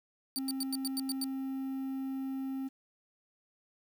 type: tone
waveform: triangle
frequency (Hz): 267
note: C4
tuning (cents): +35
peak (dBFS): -32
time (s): 0.36-2.69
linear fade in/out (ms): 20
type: tone bursts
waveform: 20% pulse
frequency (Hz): 4600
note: D8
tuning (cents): -37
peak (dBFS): -27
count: 8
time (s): 0.36-1.241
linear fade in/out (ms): 0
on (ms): 27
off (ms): 95
effects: 10-bit